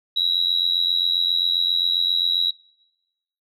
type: tone with amplitude modulation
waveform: sine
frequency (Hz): 3876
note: B7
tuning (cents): -33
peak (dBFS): -13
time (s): 0.16-2.51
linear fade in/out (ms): 10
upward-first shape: sine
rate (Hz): 87.5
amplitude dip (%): 90
effects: noise-tail reverb RT60 1.0 s tail -24 dB re dry + tanh soft clip ceiling -10 dBFS